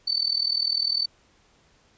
sine tone with amplitude modulation, 4529 Hz, C#8, 36 cents sharp, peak -18 dBFS, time 0.07-1.06 s, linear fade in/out 10 ms, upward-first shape sine, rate 40 Hz, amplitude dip 90%, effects pink hiss -61 dBFS RMS until 1.97 s + resampled to 16000 Hz

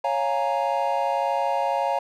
triangle chord, Bb minor seventh, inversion first, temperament equal, 554.4 / 698.5 / 830.6 / 932.3 Hz, Db5 / F5 / Ab5 / Bb5, 0 / 0 / 0 / 0 cents, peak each -25 dBFS, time 0.04-1.99 s, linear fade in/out 5 ms, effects none

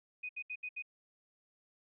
sine tone bursts, 2493 Hz, D#7, 3 cents sharp, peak -38 dBFS, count 5, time 0.23-0.824 s, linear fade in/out 10 ms, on 62 ms, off 71 ms, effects none

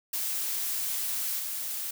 blue noise with level steps, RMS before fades -31 / -34 dBFS, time 0.13-1.91 s, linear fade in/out 5 ms, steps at 1.39 s, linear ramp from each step 5 ms, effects none

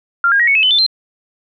sine tone with pitch steps, 1388 / 1622.3 / 1896.1 / 2216 / 2590 / 3027 / 3538 / 4135 Hz, F6 / G#6 / A#6 / C#7 / E7 / F#7 / A7 / C8, -11 / -41 / +29 / -1 / -31 / +39 / +9 / -21 cents, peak -9 dBFS, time 0.24-0.864 s, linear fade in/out 2 ms, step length 78 ms, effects none

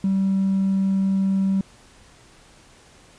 sine tone with hard clipping, 193.2 Hz, G3, 25 cents flat, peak -18 dBFS, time 0.04-1.61 s, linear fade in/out 2 ms, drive 1 dB, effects pink hiss -51 dBFS RMS until 3.18 s + resampled to 22050 Hz

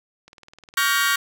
click train, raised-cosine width 0.2 ms, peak -28 dBFS, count 13, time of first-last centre 0.28-0.892 s, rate 19.6 Hz
sawtooth chord, G half-diminished seventh, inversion second, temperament just, 1128.9 / 1411.2 / 1568 / 1881.6 Hz, Db6 / F6 / G6 / Bb6, +31 / +18 / 0 / +16 cents, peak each -20 dBFS, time 0.77-1.16 s, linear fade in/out 5 ms
effects none

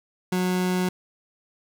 30% pulse tone, 182.6 Hz, F#3, 23 cents flat, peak -19 dBFS, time 0.32-0.89 s, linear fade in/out 5 ms, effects none

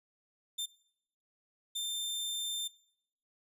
sawtooth tone bursts at uneven times, 3584 Hz, A7, 31 cents sharp, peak -31 dBFS, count 2, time 0.58-0.66 / 1.75-2.68 s, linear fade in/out 10 ms, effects noise-tail reverb RT60 0.7 s tail -20 dB re dry + resampled to 32000 Hz

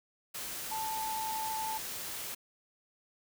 sine tone in noise, 880 Hz, A5, in tune, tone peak -34 dBFS, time 0.71-1.78 s, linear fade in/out 10 ms, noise white, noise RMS -40 dBFS, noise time 0.34-2.35 s, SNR +3 dB, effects none

